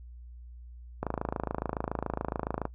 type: click train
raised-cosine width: 1 ms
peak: -16 dBFS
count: 45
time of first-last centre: 1.03-2.654 s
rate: 27.1 Hz
effects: noise-tail reverb RT60 0.1 s tail -20 dB re dry + added 60 Hz sine -44 dBFS peak until 2.74 s